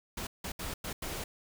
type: noise bursts at uneven times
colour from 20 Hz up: pink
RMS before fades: -38 dBFS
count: 5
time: 0.17-0.27 / 0.44-0.52 / 0.59-0.74 / 0.84-0.93 / 1.02-1.24 s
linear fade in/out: 5 ms
effects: none